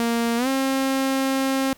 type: tone with pitch glide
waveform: sawtooth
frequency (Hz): 233.1 to 267.8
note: A#3 to C4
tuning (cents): 0 to +40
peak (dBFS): -16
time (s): 0-1.73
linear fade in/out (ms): 0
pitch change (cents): +240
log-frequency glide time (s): 0.37-0.48
effects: pink hiss -52 dBFS RMS until 1.77 s